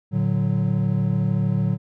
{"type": "chord", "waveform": "triangle", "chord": "Bb augmented", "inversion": "none", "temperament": "equal with one note detuned", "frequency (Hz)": [113.62, 146.83, 185], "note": ["Bb2", "D3", "F#3"], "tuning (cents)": [-44, 0, 0], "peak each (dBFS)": -21, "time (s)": [0.11, 1.78], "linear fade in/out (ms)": 50, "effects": []}